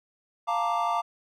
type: chord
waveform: triangle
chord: Bb major seventh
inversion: second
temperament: equal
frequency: 698.5 / 880 / 932.3 / 1174.7 Hz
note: F5 / A5 / Bb5 / D6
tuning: 0 / 0 / 0 / 0 cents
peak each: -27 / -30 / -28 / -27 dBFS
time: 0.47-1.02 s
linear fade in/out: 20 ms
effects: none